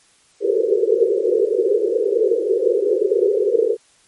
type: band-pass noise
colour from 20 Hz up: pink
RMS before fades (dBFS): -17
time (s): 0.4-3.77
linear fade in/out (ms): 50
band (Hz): 370 to 500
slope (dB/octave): 96
effects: white hiss -55 dBFS RMS until 4.07 s + MP3 48 kbps